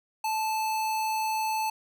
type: tone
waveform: square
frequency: 874 Hz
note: A5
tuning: 12 cents flat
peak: -27 dBFS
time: 0.24-1.7 s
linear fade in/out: 5 ms
effects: none